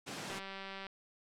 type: high-pass noise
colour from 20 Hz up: pink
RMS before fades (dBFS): -43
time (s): 0.06-0.4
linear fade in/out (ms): 20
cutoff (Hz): 130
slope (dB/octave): 24
type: click train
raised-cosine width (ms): 0.3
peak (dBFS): -29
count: 111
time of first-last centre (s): 0.3-0.867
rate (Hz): 194
effects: low-pass 8000 Hz 12 dB/octave